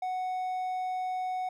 triangle tone, 740 Hz, F#5, in tune, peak -28 dBFS, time 0.02-1.49 s, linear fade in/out 5 ms, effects none

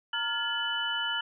sine tone cluster, 923 / 1407 / 1707 / 2987 Hz, A#5 / F6 / G#6 / F#7, -17 / +12 / +47 / +16 cents, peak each -37 / -33 / -36 / -31 dBFS, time 0.13-1.21 s, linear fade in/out 5 ms, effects none

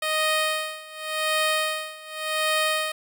10% pulse tone with tremolo, 622.3 Hz, D#5, in tune, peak -12 dBFS, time 0.02-2.92 s, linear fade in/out 5 ms, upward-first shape sine, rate 0.88 Hz, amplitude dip 90%, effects none

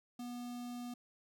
square tone with notch filter, 243.3 Hz, B3, 26 cents flat, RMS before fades -44 dBFS, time 0.19-0.94 s, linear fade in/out 5 ms, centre 1900 Hz, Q 1.3, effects none

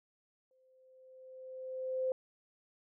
sine tone with exponential growth, 518 Hz, C5, 17 cents flat, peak -29 dBFS, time 0.51-2.12 s, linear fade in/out 1 ms, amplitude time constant 350 ms, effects none

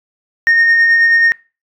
sine tone with tremolo, 1843 Hz, A#6, 20 cents flat, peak -4 dBFS, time 0.47-1.32 s, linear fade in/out 0 ms, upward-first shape sine, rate 9.3 Hz, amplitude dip 35%, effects noise-tail reverb RT60 0.3 s tail -23 dB re dry + tanh soft clip ceiling -5 dBFS

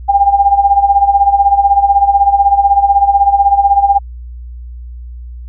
sine tone with tremolo, 800 Hz, G5, 35 cents sharp, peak -3 dBFS, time 0.08-3.99 s, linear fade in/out 20 ms, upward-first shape sine, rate 16 Hz, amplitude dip 75%, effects added 60 Hz sine -25 dBFS peak until 5.48 s

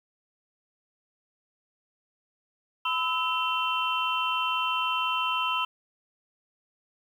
sine tone cluster, 1004 / 1304 / 2718 / 3092 Hz, B5 / E6 / F7 / G7, +28 / -19 / -48 / -24 cents, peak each -29 / -30 / -31 / -32 dBFS, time 2.85-5.65 s, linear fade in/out 5 ms, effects 9-bit

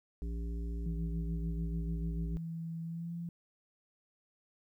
harmonic tone, 57.2 Hz, A#1, 32 cents flat, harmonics 1 / 3 / 5 / 7, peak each -35 / -45 / -49 / -52 dBFS, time 0.22-2.37 s, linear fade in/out 0 ms
sine tone with pitch glide, 164.81 to 170.13 Hz, E3 to F3, 0 to -45 cents, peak -37 dBFS, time 0.86-3.29 s, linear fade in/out 2 ms, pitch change +55 cents, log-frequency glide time 2.83-3.13 s
effects 12-bit

